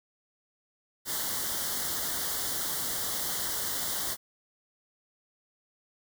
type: band-stop noise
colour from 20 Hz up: white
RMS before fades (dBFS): -32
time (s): 1.05-4.17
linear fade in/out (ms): 50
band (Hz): 2100 to 3000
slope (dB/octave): 96
effects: none